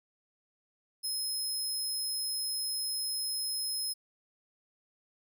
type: tone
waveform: 25% pulse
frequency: 5140 Hz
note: E8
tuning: 45 cents flat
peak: -27 dBFS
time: 1.03-3.94 s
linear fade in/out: 20 ms
effects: none